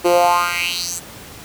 10% pulse tone with high-pass filter sweep, 174.61 Hz, F3, in tune, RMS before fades -17 dBFS, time 0.04-1 s, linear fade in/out 20 ms, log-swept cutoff 360 to 8100 Hz, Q 3.9, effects pink hiss -37 dBFS RMS until 1.44 s + high-pass 60 Hz 12 dB/octave

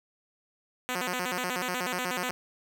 5% pulse tone with vibrato, 212.7 Hz, G#3, 42 cents sharp, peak -18 dBFS, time 0.89-2.31 s, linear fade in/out 0 ms, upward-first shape square, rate 8.2 Hz, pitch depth 290 cents each way, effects none

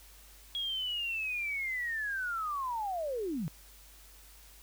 sine linear sweep, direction down, 3322 to 138.59 Hz, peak -32 dBFS, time 0.55-3.48 s, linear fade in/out 0 ms, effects added 50 Hz sine -56 dBFS peak until 4.62 s + white hiss -57 dBFS RMS until 4.62 s

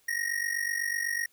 square ring-modulated tone, 1876 Hz, A#6, 11 cents sharp, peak -26 dBFS, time 0.08-1.26 s, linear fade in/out 5 ms, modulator 24 Hz, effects white hiss -66 dBFS RMS until 1.32 s

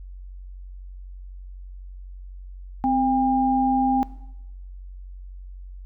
sine tone pair together, 258.7 / 803 Hz, C4 / G5, -19 / +41 cents, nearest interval octave + minor sixth, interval 1960 cents, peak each -21 dBFS, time 2.84-4.03 s, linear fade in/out 0 ms, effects noise-tail reverb RT60 0.9 s tail -18 dB re dry + added 46 Hz sine -36 dBFS peak until 5.85 s

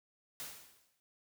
white noise with exponential decay, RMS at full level -42 dBFS, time 0.4-1 s, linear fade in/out 0 ms, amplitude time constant 130 ms, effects none

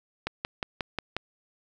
click train, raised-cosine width 0.3 ms, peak -13 dBFS, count 6, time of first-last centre 0.27-1.166 s, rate 5.58 Hz, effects none

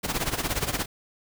pink noise with tremolo, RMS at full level -25 dBFS, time 0.03-0.86 s, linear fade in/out 20 ms, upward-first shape sine, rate 17 Hz, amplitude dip 80%, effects none

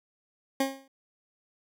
20% pulse tone with exponential decay, 270 Hz, C#4, 45 cents flat, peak -17 dBFS, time 0.6-0.88 s, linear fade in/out 5 ms, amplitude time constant 59 ms, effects none

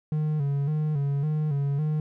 triangle tone with vibrato, 146.83 Hz, D3, in tune, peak -21 dBFS, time 0.12-2 s, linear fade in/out 2 ms, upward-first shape square, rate 1.8 Hz, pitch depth 73 cents each way, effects none

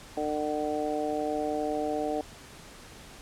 harmonic tone, 150.6 Hz, D3, 44 cents sharp, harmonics 2 / 3 / 4 / 5, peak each -33 / -33 / -33 / -33 dBFS, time 0.17-2.21 s, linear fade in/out 2 ms, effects pink hiss -48 dBFS RMS until 3.21 s + low-pass 10000 Hz 12 dB/octave

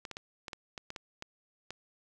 clicks, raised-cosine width 0.2 ms, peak -23 dBFS, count 10, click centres 0.052 / 0.113 / 0.169 / 0.482 / 0.532 / 0.778 / 0.904 / 0.962 / 1.224 / 1.706 s, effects none

